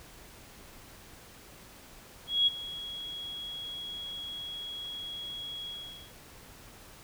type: tone with ADSR envelope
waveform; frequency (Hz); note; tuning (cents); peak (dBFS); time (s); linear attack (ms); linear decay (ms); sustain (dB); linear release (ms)
sine; 3322; G#7; 0; -20; 2.27-6.13; 200; 21; -17; 450
effects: pink hiss -52 dBFS RMS until 7.03 s